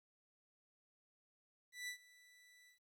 sawtooth tone with ADSR envelope, 1975.5 Hz, B6, in tune, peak -38 dBFS, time 1.72-2.8 s, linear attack 160 ms, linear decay 93 ms, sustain -22 dB, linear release 120 ms, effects low-pass 12000 Hz 12 dB/octave + 13-bit

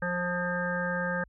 harmonic tone with a mistuned harmonic, 177.1 Hz, F3, 24 cents sharp, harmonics 1 / 3 / 5 / 7 / 9 / 10, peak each -33 / -33 / -39 / -38 / -32 / -41 dBFS, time 0.02-1.24 s, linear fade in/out 5 ms, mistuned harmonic 10, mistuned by +33 cents, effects added 50 Hz sine -56 dBFS peak until 1.28 s

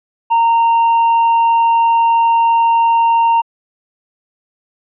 triangle tone, 923 Hz, A#5, 17 cents flat, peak -7 dBFS, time 0.3-3.42 s, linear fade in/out 20 ms, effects resampled to 8000 Hz

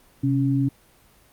sine tone pair together, 130.82 / 277.2 Hz, C3 / C#4, 0 / 0 cents, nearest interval octave + minor second, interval 1300 cents, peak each -21 dBFS, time 0.23-0.69 s, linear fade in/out 10 ms, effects pink hiss -56 dBFS RMS until 1.32 s + Opus 32 kbps

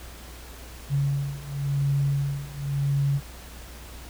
sine beating tone pair, 139.6 / 140.53 Hz, C#3 / C#3, +13 / +24 cents, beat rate 0.93 Hz, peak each -27 / -25 dBFS, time 0.89-3.21 s, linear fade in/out 50 ms, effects added 60 Hz sine -42 dBFS peak until 4.09 s + pink hiss -45 dBFS RMS until 4.09 s

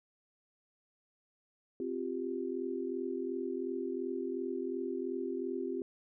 sine chord, C suspended fourth, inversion none, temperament equal, 261.6 / 349.2 / 392 Hz, C4 / F4 / G4, 0 / 0 / 0 cents, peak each -39 / -38 / -38 dBFS, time 1.8-5.82 s, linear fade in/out 2 ms, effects none

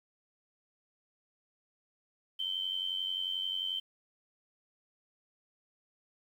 sine tone with amplitude modulation, 3101 Hz, G7, 19 cents flat, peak -29 dBFS, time 2.39-3.8 s, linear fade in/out 10 ms, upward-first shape sine, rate 91.3 Hz, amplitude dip 70%, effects 10-bit

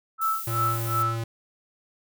sine tone with tremolo, 1316 Hz, E6, 3 cents flat, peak -21 dBFS, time 0.18-1.2 s, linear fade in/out 50 ms, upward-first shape sine, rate 2.7 Hz, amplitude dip 100%
violet noise, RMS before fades -35 dBFS, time 0.21-1.03 s, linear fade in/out 10 ms
square tone, 114.4 Hz, A#2, 32 cents flat, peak -28 dBFS, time 0.47-1.24 s, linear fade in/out 5 ms
effects none

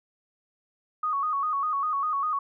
sine tone with vibrato, 1174.7 Hz, D6, in tune, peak -24 dBFS, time 1.03-2.39 s, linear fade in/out 5 ms, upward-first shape square, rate 5 Hz, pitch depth 94 cents each way, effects none

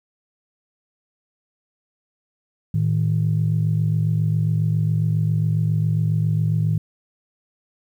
sine tone pair together, 110 / 157.34 Hz, A2 / D#3, 0 / +20 cents, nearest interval tritone, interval 620 cents, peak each -19 dBFS, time 2.74-6.78 s, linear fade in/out 5 ms, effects tanh soft clip ceiling -10 dBFS + 9-bit

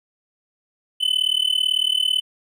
triangle tone with amplitude modulation, 3021 Hz, F#7, 35 cents sharp, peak -12 dBFS, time 1-2.21 s, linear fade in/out 20 ms, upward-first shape sine, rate 38 Hz, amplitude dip 95%, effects none

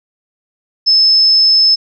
sine tone, 5230 Hz, E8, 15 cents flat, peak -6 dBFS, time 0.86-1.76 s, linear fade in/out 20 ms, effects none

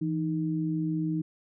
sine tone pair together, 164.8 / 311.1 Hz, E3 / D#4, 0 / 0 cents, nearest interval major seventh, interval 1100 cents, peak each -29 / -29 dBFS, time 0.01-1.22 s, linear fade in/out 10 ms, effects none

